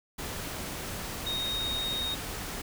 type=tone in noise; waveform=sine; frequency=3729 Hz; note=A#7; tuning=in tune; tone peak=-30 dBFS; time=1.26-2.15 s; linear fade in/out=10 ms; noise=pink; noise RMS=-37 dBFS; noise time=0.18-2.62 s; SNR=+4 dB; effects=none